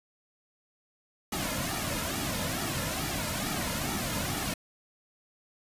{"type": "noise with flanger", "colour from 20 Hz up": "pink", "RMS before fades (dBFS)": -32, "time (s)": [1.32, 4.54], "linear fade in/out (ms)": 5, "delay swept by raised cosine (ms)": [1.9, 2.65], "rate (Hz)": 2.3, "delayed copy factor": -0.7, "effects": ["resampled to 32000 Hz"]}